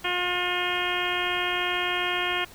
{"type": "harmonic tone", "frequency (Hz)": 357.3, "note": "F4", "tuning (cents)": 40, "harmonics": [1, 2, 3, 4, 5, 6, 7, 8, 9], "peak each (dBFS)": [-33, -33, -33, -33, -33, -33, -33, -33, -33], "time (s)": [0.04, 2.45], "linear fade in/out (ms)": 10, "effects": ["pink hiss -48 dBFS RMS until 2.54 s"]}